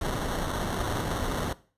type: noise with sample-and-hold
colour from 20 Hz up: pink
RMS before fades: -30 dBFS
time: 0.01-1.53 s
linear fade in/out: 5 ms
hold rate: 2450 Hz
effects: noise-tail reverb RT60 0.4 s tail -18 dB re dry + resampled to 32000 Hz